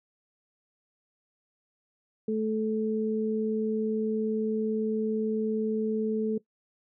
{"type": "tone pair together", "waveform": "sine", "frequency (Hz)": [217.7, 435.4], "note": ["A3", "A4"], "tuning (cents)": [-18, -18], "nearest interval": "octave", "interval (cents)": 1200, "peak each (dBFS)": -28, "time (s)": [2.28, 6.38], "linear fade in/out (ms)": 5, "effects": ["noise-tail reverb RT60 0.1 s tail -19 dB re dry"]}